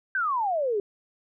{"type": "exponential sweep", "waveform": "sine", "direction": "down", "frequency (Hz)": [1591, 390], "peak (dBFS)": -23, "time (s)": [0.15, 0.8], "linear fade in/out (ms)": 2, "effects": []}